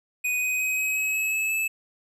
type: tone with pitch steps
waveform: square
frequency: 2489 / 2506 / 2524 / 2541 / 2559 / 2577 / 2595 / 2613 Hz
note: D#7 / D#7 / D#7 / D#7 / D#7 / E7 / E7 / E7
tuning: 0 / +12 / +24 / +36 / +48 / -40 / -28 / -16 cents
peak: -24 dBFS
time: 0.24-1.68 s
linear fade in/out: 10 ms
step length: 180 ms
effects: none